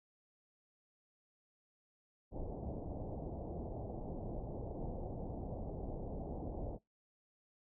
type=low-pass noise; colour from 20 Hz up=pink; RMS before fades=-43 dBFS; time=2.31-6.79 s; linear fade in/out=50 ms; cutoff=780 Hz; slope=48 dB/octave; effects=noise-tail reverb RT60 0.2 s tail -25 dB re dry